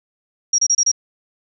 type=tone bursts; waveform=sine; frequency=5660 Hz; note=F8; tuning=22 cents sharp; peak=-12 dBFS; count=5; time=0.53-0.916 s; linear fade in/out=5 ms; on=54 ms; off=29 ms; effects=none